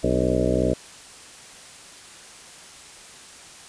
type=harmonic tone with a mistuned harmonic; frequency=62.7 Hz; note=B1; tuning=27 cents sharp; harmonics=1 / 2 / 3 / 4 / 5 / 6 / 7 / 8 / 9 / 10; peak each=-28 / -28 / -28 / -28 / -28 / -28 / -28 / -28 / -28 / -28 dBFS; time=0.03-0.74 s; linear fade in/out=10 ms; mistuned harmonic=5; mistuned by=-66 cents; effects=white hiss -44 dBFS RMS until 3.68 s + resampled to 22050 Hz